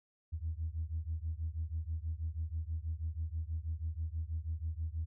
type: beating tone pair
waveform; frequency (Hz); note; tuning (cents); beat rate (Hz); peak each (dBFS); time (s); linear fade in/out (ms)
sine; 77.78 / 83.98; D#2 / E2; 0 / +33; 6.2; -37 / -38; 0.32-5.06; 20
effects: tanh soft clip ceiling -28 dBFS